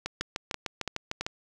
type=two click trains; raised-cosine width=0.2 ms; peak=-14 / -14 dBFS; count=9 / 4; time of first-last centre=0.06-1.265 / 0.21-1.21 s; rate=6.64 / 3 Hz; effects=none